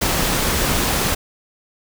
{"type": "noise", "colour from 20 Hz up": "pink", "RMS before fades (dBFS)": -19, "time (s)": [0.01, 1.15], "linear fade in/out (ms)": 10, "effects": []}